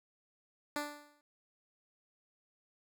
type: tone with exponential decay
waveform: 10% pulse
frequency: 293.7 Hz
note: D4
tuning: in tune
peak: -24 dBFS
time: 0.76-1.21 s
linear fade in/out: 1 ms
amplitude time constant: 97 ms
effects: none